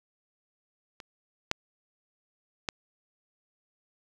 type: clicks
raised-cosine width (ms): 0.2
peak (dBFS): -26 / -8 / -12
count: 3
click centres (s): 1.002 / 1.514 / 2.688
effects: 7-bit